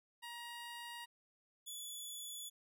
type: tone pair in turn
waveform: 15% pulse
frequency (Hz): 947 / 3430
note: A#5 / A7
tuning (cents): +27 / -45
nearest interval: octave + minor seventh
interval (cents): 2228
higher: second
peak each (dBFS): -40 / -38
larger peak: second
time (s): 0.22-1.06 / 1.66-2.5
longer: neither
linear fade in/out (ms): 20
effects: none